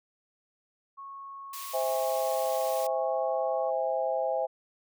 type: tone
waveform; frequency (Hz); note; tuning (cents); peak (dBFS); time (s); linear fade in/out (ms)
sine; 1100; C#6; -14; -40; 0.97-3.71; 20
type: high-pass noise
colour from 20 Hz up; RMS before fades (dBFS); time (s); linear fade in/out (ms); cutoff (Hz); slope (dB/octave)
white; -41; 1.53-2.87; 5; 1900; 24
type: chord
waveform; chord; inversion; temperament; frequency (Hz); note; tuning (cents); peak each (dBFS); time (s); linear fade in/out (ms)
sine; C augmented; none; just; 523.3 / 654.1 / 817.6; C5 / E5 / G#5; 0 / -14 / -27; -30 / -30 / -32; 1.73-4.47; 20
effects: none